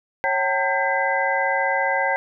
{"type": "tone cluster", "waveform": "sine", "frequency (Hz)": [548, 767, 902, 1594, 2016], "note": ["C#5", "G5", "A5", "G6", "B6"], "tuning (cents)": [-20, -38, 43, 28, 35], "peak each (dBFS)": -25, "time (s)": [0.24, 2.16], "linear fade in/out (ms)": 0, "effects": []}